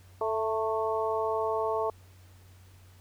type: harmonic tone with a mistuned harmonic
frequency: 220 Hz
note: A3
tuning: in tune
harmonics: 2 / 3 / 4 / 5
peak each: -30 / -32 / -33 / -34 dBFS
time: 0.21-1.9 s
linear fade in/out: 2 ms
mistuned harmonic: 4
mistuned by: +24 cents
effects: added 92 Hz sine -52 dBFS peak until 3 s + pink hiss -61 dBFS RMS until 3 s